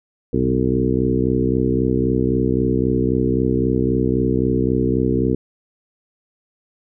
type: harmonic tone with a mistuned harmonic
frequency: 63.8 Hz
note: C2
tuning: 43 cents flat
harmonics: 1 / 2 / 3 / 4 / 5 / 6 / 7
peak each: -26 / -23 / -24 / -21 / -23 / -23 / -24 dBFS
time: 0.33-5.35 s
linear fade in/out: 5 ms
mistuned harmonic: 2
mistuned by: -44 cents
effects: none